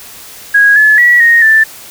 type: tone with pitch steps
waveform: sine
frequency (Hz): 1650 / 1718 / 1934 / 1863 / 1767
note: G#6 / A6 / B6 / A#6 / A6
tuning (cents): -12 / -42 / -37 / -2 / +7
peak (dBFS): -3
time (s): 0.54-1.64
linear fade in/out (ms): 10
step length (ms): 220
effects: white hiss -32 dBFS RMS until 1.9 s